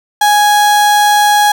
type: tone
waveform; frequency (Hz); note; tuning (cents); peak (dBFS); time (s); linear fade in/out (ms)
35% pulse; 830.6; G#5; 0; -5; 0.21-1.52; 5
effects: none